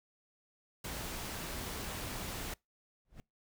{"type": "noise", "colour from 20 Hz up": "pink", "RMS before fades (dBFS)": -41, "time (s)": [0.84, 2.54], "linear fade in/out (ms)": 5}
{"type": "noise with exponential growth", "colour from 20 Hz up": "brown", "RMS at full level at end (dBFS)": -43, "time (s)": [3.05, 3.2], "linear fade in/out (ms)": 0, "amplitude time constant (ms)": 32}
{"effects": ["noise-tail reverb RT60 0.2 s tail -25 dB re dry"]}